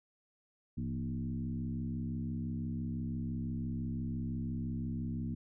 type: tone with frequency modulation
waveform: sine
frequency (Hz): 164.9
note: E3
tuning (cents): +1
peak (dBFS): -34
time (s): 0.77-5.35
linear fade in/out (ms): 10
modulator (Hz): 65.9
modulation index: 1.5
effects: none